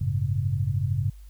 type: tone cluster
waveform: sine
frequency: 94.3 / 107.5 / 136.1 Hz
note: F#2 / A2 / C#3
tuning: +33 / -40 / -31 cents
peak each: -27 dBFS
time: 0.01-1.1 s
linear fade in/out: 5 ms
effects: added 50 Hz sine -42 dBFS peak until 1.29 s + white hiss -62 dBFS RMS until 1.29 s